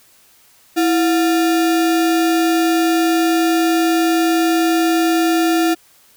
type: tone with sample-and-hold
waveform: sine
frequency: 329.6 Hz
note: E4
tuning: in tune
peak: -12 dBFS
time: 0.76-5.75 s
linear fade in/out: 20 ms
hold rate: 1050 Hz
effects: white hiss -51 dBFS RMS until 6.16 s